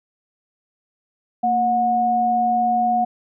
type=tone pair together; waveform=sine; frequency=229.1 / 727.3 Hz; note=A#3 / F#5; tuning=-30 / -30 cents; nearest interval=octave + minor sixth; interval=2000 cents; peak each=-25 / -16 dBFS; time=1.43-3.05 s; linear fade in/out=10 ms; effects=none